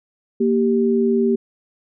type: tone pair together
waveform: sine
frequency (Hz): 233 / 391.8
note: A#3 / G4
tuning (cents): -1 / -1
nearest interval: major sixth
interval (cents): 900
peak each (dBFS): -17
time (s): 0.4-1.36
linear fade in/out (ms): 10
effects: none